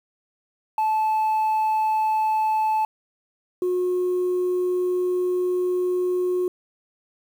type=tone pair in turn; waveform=sine; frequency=870 / 362.1 Hz; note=A5 / F#4; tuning=-20 / -37 cents; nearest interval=octave + minor third; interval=1517 cents; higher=first; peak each=-16 / -18 dBFS; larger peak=first; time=0.78-2.85 / 3.62-6.48 s; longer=second; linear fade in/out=2 ms; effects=tanh soft clip ceiling -18 dBFS + 8-bit